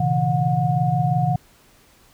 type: tone cluster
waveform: sine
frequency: 118.7 / 135.7 / 161.5 / 725 Hz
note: A#2 / C#3 / E3 / F#5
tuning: +32 / -36 / -35 / -35 cents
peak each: -26 / -21 / -22 / -22 dBFS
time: 0-1.36 s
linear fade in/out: 5 ms
effects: pink hiss -54 dBFS RMS until 2.13 s